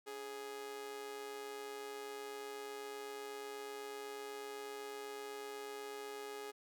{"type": "tone with amplitude modulation", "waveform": "sawtooth", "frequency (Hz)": 415.9, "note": "G#4", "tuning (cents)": 2, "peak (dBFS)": -38, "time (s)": [0.06, 6.52], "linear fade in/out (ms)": 20, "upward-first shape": "sine", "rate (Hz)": 128, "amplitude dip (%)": 55, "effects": []}